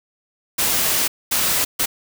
white noise bursts at uneven times, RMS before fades -19 dBFS, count 3, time 0.58-1.08 / 1.31-1.65 / 1.79-1.86 s, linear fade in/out 10 ms, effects none

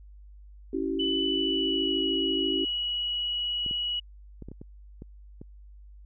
sine chord, C# diminished, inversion none, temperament equal with one note detuned, 277.2 / 329.6 / 383.7 Hz, C#4 / E4 / G4, 0 / 0 / -37 cents, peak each -31 dBFS, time 0.73-2.65 s, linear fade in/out 5 ms
sine tone with pitch glide, 2991 to 2921 Hz, F#7 to F#7, +18 to -23 cents, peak -27 dBFS, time 0.99-4 s, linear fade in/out 10 ms, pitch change -41 cents, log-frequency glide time 1.23-2.04 s
clicks, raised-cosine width 3 ms, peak -28 dBFS, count 8, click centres 3.663 / 3.711 / 4.423 / 4.486 / 4.516 / 4.615 / 5.021 / 5.415 s
effects added 50 Hz sine -46 dBFS peak until 6.05 s

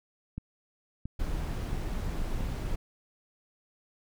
click train, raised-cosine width 5 ms, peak -23 dBFS, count 4, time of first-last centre 0.38-2.407 s, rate 1.48 Hz
brown noise, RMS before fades -32 dBFS, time 1.19-2.76 s, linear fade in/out 10 ms
effects none

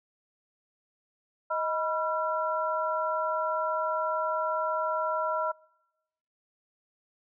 sine tone cluster, 628 / 979 / 1361 Hz, D#5 / B5 / F6, +16 / -15 / -45 cents, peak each -31 dBFS, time 1.5-5.52 s, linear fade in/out 10 ms, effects noise-tail reverb RT60 1.0 s tail -26 dB re dry

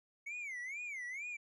triangle tone with vibrato, 2185 Hz, C#7, 26 cents flat, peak -39 dBFS, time 0.26-1.37 s, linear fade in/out 10 ms, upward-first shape sine, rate 2.2 Hz, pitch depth 210 cents each way, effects resampled to 24000 Hz

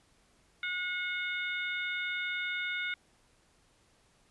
harmonic tone, 725 Hz, F#5, 35 cents flat, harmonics 2 / 3 / 4 / 5, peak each -36 / -35 / -46 / -41 dBFS, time 0.63-2.94 s, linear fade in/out 2 ms, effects pink hiss -67 dBFS RMS until 4.3 s + resampled to 24000 Hz

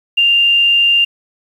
sine tone with frequency modulation, 2794 Hz, F7, in tune, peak -8 dBFS, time 0.17-1.05 s, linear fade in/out 10 ms, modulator 50.5 Hz, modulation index 0.38, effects 7-bit

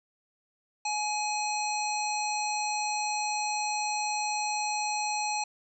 harmonic tone, 842 Hz, G#5, 24 cents sharp, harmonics 1 / 3 / 5 / 7 / 9, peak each -30 / -35 / -37 / -38 / -40 dBFS, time 0.85-5.44 s, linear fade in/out 5 ms, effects none

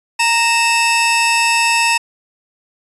sawtooth tone pair together, 928 / 2625 Hz, A#5 / E7, -8 / -8 cents, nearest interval octave + tritone, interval 1800 cents, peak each -11 dBFS, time 0.19-1.98 s, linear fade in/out 10 ms, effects resampled to 24000 Hz

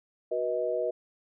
sine tone cluster, 369.1 / 484.9 / 630 Hz, F#4 / B4 / D#5, -4 / -32 / +21 cents, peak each -34 / -30 / -30 dBFS, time 0.31-0.91 s, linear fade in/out 10 ms, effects none

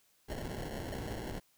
pink noise with sample-and-hold, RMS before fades -40 dBFS, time 0.28-1.4 s, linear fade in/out 20 ms, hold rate 1225 Hz, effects white hiss -70 dBFS RMS until 1.57 s

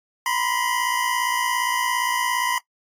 25% pulse tone pair together, 965 / 1022.4 Hz, B5 / C6, -40 / -40 cents, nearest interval minor second, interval 100 cents, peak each -20 dBFS, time 0.26-2.58 s, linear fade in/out 2 ms, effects noise-tail reverb RT60 0.1 s tail -19 dB re dry + AAC 64 kbps

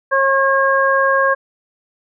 harmonic tone, 542 Hz, C#5, 39 cents flat, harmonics 1 / 2 / 3, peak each -16 / -16 / -16 dBFS, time 0.11-1.35 s, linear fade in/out 20 ms, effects none

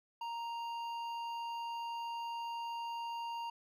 sine tone with hard clipping, 932.3 Hz, A#5, in tune, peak -40 dBFS, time 0.21-3.5 s, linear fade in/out 5 ms, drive 9 dB, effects none

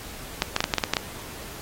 clicks, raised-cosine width 0.2 ms, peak -3 dBFS, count 9, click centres 0.421 / 0.564 / 0.605 / 0.641 / 0.738 / 0.783 / 0.838 / 0.936 / 0.968 s, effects pink hiss -40 dBFS RMS until 1.61 s + AAC 48 kbps

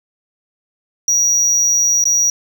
triangle tone with dropouts, 5770 Hz, F#8, 44 cents flat, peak -10 dBFS, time 1.08-2.3 s, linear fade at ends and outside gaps 2 ms, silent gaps 2.041-2.054 s, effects none

